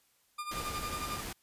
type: tone with tremolo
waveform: 40% pulse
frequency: 1204 Hz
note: D6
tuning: 43 cents sharp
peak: -34 dBFS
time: 0.38-1.21 s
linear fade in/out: 10 ms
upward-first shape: sine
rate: 11 Hz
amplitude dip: 70%
type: noise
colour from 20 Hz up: pink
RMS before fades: -40 dBFS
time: 0.51-1.33 s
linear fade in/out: 5 ms
effects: white hiss -70 dBFS RMS until 1.42 s + resampled to 32000 Hz